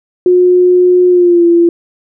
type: tone with pitch glide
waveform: sine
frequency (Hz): 360.7 to 341.4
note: F#4 to F4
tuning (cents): -44 to -39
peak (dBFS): -4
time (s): 0.26-1.69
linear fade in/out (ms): 2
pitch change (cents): -95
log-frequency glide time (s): 1.09-1.45
effects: none